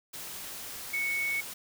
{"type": "tone in noise", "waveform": "sine", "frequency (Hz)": 2217, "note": "C#7", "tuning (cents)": 0, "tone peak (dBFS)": -28, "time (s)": [0.93, 1.41], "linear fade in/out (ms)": 10, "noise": "white", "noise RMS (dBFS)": -41, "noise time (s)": [0.13, 1.54], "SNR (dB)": 10, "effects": []}